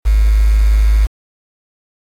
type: tone with quantisation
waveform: sine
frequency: 52.4 Hz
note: G#1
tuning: 16 cents sharp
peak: -7 dBFS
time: 0.05-1.07 s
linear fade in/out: 20 ms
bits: 5
effects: AAC 48 kbps